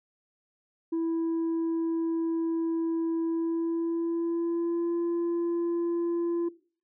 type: tone with pitch glide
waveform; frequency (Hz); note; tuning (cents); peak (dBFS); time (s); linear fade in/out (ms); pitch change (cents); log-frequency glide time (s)
sine; 329.6 to 341.2; E4 to F4; 0 to -40; -23; 0.92-6.49; 10; +60; 3.24-4.96
effects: noise-tail reverb RT60 0.4 s tail -18 dB re dry + tanh soft clip ceiling -25 dBFS